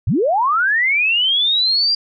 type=linear sweep; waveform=sine; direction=up; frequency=71.2 to 4817 Hz; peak=-13 dBFS; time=0.07-1.95 s; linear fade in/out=5 ms; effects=none